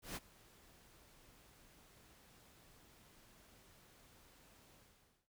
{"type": "noise with ADSR envelope", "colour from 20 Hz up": "pink", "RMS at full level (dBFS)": -43, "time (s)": [0.02, 5.28], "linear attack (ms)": 140, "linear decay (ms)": 31, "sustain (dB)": -22, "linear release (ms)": 540, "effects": []}